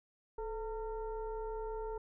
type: tone with frequency modulation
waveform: sine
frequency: 436.3 Hz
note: A4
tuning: 15 cents flat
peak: -37 dBFS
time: 0.38-1.98 s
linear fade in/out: 5 ms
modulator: 469 Hz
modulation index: 0.94
effects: none